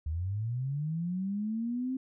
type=linear sweep; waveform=sine; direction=up; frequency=73.42 to 264.6 Hz; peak=-30 dBFS; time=0.06-1.97 s; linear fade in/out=5 ms; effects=none